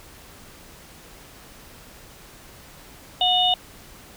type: tone cluster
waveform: sine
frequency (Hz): 728 / 2932 / 3631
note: F#5 / F#7 / A#7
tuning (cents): -28 / -16 / -46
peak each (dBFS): -21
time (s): 3.21-3.54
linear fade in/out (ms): 2
effects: pink hiss -46 dBFS RMS until 4.16 s